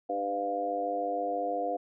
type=harmonic tone with a mistuned harmonic; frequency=100.2 Hz; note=G2; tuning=38 cents sharp; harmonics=3 / 4 / 5 / 6 / 7; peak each=-38 / -41 / -34 / -40 / -31 dBFS; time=0.09-1.77 s; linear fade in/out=10 ms; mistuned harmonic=6; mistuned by=+18 cents; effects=none